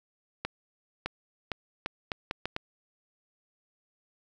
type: accelerating click train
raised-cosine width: 0.3 ms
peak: -15 dBFS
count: 8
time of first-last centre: 0.45-2.564 s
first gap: 610 ms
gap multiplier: 0.75
effects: none